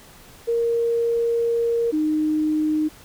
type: tone pair in turn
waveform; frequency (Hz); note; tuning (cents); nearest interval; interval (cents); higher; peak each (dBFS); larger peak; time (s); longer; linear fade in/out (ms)
sine; 466.2 / 307.8; A#4 / D#4; 0 / -19; perfect fifth; 719; first; -18; neither; 0.47-1.92 / 1.92-2.89; first; 20
effects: pink hiss -47 dBFS RMS until 3.04 s